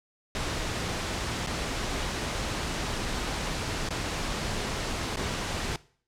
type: noise with dropouts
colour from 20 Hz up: pink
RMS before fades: -31 dBFS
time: 0.35-5.76 s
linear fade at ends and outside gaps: 1 ms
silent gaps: 1.464-1.471 / 3.889-3.906 / 5.16-5.17 s
effects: noise-tail reverb RT60 0.5 s tail -20 dB re dry + low-pass 7000 Hz 12 dB/octave